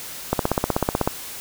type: click train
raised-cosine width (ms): 1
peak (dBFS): -4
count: 13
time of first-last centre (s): 0.33-1.075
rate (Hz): 16.1
effects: white hiss -35 dBFS RMS until 1.4 s